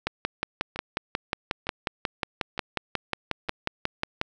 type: two click trains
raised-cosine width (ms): 0.3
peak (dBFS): -9 / -20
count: 24 / 4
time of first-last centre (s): 0.07-4.214 / 0.76-3.487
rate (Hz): 5.55 / 1.1
effects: none